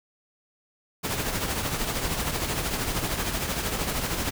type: noise with tremolo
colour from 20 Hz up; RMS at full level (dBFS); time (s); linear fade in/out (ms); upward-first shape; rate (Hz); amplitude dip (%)
pink; -26; 1.03-4.31; 20; triangle; 13; 55
effects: none